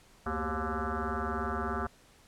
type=tone with frequency modulation; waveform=sine; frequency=554.4 Hz; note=C#5; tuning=in tune; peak=-30 dBFS; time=0.26-1.87 s; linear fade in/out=5 ms; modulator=156 Hz; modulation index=5.8; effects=pink hiss -60 dBFS RMS until 2.27 s + low-pass 11000 Hz 12 dB/octave